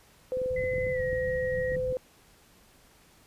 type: tone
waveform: sine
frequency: 510 Hz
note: C5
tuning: 44 cents flat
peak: -27 dBFS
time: 0.32-1.97 s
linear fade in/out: 0 ms
type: clicks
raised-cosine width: 3 ms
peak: -29 dBFS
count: 11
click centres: 0.371 / 0.417 / 0.46 / 0.639 / 0.737 / 0.783 / 0.867 / 1.13 / 1.719 / 1.767 / 1.925 s
type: low-pass noise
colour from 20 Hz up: white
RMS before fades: -39 dBFS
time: 0.5-1.93 s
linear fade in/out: 10 ms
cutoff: 170 Hz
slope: 48 dB/octave
type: tone with pitch glide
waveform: sine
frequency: 2029 to 1893.1 Hz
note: B6 to A#6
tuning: +46 to +26 cents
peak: -35 dBFS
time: 0.56-1.76 s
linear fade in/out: 5 ms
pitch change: -120 cents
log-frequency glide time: 0.91-1.02 s
effects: pink hiss -59 dBFS RMS until 3.26 s + resampled to 32000 Hz